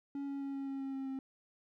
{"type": "tone with pitch steps", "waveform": "triangle", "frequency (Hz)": [280, 278.1, 276.1, 274.2, 272.3, 270.5, 268.6, 266.7], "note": ["C#4", "C#4", "C#4", "C#4", "C#4", "C#4", "C4", "C4"], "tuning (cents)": [18, 6, -7, -19, -31, -42, 46, 33], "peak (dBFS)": -35, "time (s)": [0.15, 1.19], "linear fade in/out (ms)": 2, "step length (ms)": 130, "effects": []}